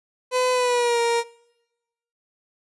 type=tone with pitch glide; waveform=30% pulse; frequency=505 to 468.5 Hz; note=B4 to A#4; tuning=+39 to +9 cents; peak=-16 dBFS; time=0.31-1.24 s; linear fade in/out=50 ms; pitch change=-130 cents; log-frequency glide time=0.52-1 s; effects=noise-tail reverb RT60 1.0 s tail -24 dB re dry + resampled to 24000 Hz